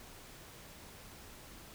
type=silence; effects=pink hiss -53 dBFS RMS until 1.74 s